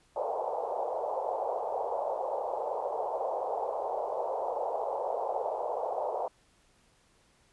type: band-pass noise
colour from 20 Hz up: pink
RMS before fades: -33 dBFS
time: 0.16-6.28 s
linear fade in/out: 2 ms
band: 470 to 910 Hz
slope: 48 dB/octave
effects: pink hiss -66 dBFS RMS until 7.52 s + resampled to 24000 Hz